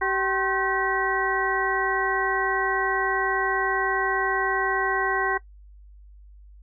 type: harmonic tone with a mistuned harmonic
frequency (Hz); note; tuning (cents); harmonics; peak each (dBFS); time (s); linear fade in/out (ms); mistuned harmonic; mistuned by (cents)
385; G4; -31; 1 / 2 / 3 / 4 / 5; -28 / -28 / -28 / -28 / -28; 0.01-5.38; 10; 3; -130
effects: noise-tail reverb RT60 0.1 s tail -19 dB re dry + added 50 Hz sine -45 dBFS peak until 6.62 s